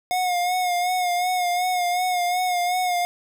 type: tone with vibrato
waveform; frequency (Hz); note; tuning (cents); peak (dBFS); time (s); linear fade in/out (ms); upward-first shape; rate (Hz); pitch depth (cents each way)
square; 720; F#5; -47; -21; 0.11-3.05; 0; sine; 2.7; 40
effects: none